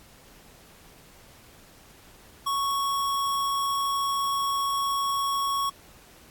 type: tone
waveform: square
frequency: 1108.7 Hz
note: C#6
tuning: in tune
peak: -25 dBFS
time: 2.46-5.7 s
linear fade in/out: 10 ms
effects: pink hiss -53 dBFS RMS until 6.3 s + AAC 64 kbps